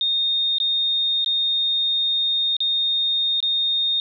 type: tone with dropouts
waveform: sine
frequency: 3680 Hz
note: A#7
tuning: 23 cents flat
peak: -18 dBFS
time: 0.01-4 s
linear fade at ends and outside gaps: 1 ms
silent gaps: 0.584-0.601 / 1.246-1.261 / 2.567-2.604 / 3.404-3.427 s
effects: none